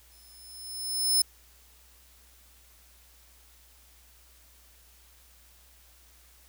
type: tone with exponential growth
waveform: 20% pulse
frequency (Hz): 5230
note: E8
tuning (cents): -15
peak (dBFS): -14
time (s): 0.11-1.22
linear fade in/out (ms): 5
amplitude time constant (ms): 240
effects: added 60 Hz sine -59 dBFS peak until 6.48 s + white hiss -59 dBFS RMS until 6.48 s